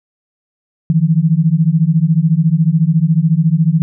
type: beating tone pair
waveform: sine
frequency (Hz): 154.7 / 168.7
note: D#3 / E3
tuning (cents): -10 / +40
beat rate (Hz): 14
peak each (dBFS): -12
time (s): 0.9-3.82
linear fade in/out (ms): 0
effects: none